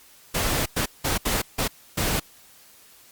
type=noise bursts at uneven times; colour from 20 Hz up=pink; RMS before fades=-24 dBFS; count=6; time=0.34-0.66 / 0.76-0.86 / 1.04-1.18 / 1.25-1.42 / 1.58-1.68 / 1.97-2.2 s; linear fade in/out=10 ms; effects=white hiss -52 dBFS RMS until 3.11 s + Opus 48 kbps